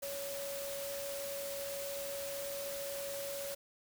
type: tone in noise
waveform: sine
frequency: 560 Hz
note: C#5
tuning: 18 cents sharp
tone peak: -40 dBFS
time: 0.02-3.55 s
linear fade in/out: 10 ms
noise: white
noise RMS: -44 dBFS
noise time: 0.02-3.55 s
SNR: +1 dB
effects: none